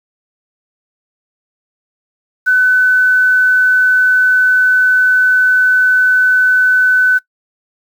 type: tone with quantisation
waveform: sine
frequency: 1506 Hz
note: F#6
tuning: 30 cents sharp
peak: -7 dBFS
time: 2.46-7.19 s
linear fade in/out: 20 ms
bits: 6
effects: noise-tail reverb RT60 0.1 s tail -21 dB re dry